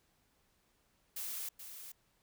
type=noise with echo; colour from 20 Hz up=blue; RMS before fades=-41 dBFS; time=1.16-1.49 s; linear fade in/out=5 ms; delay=430 ms; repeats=1; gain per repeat=-8 dB; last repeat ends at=1.92 s; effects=pink hiss -74 dBFS RMS until 2.22 s